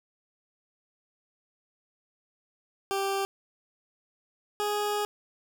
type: tone pair in turn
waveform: 20% pulse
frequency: 392 / 415.3 Hz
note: G4 / G#4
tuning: 0 / 0 cents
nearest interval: minor second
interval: 100 cents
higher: second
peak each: -22 dBFS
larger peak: neither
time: 2.91-3.25 / 4.6-5.05 s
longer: second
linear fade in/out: 0 ms
effects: none

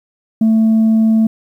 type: tone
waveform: sine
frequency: 221.7 Hz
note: A3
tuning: 13 cents sharp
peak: -6 dBFS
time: 0.41-1.27 s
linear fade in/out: 5 ms
effects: tanh soft clip ceiling -7 dBFS + 8-bit

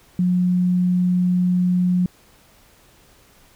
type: tone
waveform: sine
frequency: 180 Hz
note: F#3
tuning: 47 cents flat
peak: -15 dBFS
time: 0.19-2.06 s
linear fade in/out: 2 ms
effects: pink hiss -53 dBFS RMS until 3.55 s

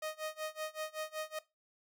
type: tone with tremolo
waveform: sawtooth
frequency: 622.3 Hz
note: D#5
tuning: in tune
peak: -32 dBFS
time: 0.02-1.39 s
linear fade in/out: 5 ms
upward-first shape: sine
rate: 5.3 Hz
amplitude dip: 95%
effects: noise-tail reverb RT60 0.2 s tail -17 dB re dry

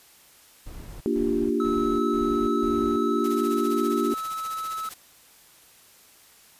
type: noise bursts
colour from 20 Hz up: brown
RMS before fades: -39 dBFS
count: 5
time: 0.66-2.97 s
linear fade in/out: 10 ms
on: 350 ms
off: 140 ms
type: chord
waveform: sine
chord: G minor seventh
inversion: first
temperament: equal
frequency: 233.1 / 293.7 / 349.2 / 392 Hz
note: Bb3 / D4 / F4 / G4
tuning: 0 / 0 / 0 / 0 cents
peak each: -27 dBFS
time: 1.06-4.14 s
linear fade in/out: 0 ms
type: tone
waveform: triangle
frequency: 1300 Hz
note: E6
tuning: 24 cents flat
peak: -27 dBFS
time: 1.6-4.89 s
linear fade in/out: 2 ms
type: noise with tremolo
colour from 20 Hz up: white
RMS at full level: -39 dBFS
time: 3.24-4.94 s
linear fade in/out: 2 ms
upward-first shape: sine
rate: 15 Hz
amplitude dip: 70%
effects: white hiss -54 dBFS RMS until 6.59 s + resampled to 32000 Hz

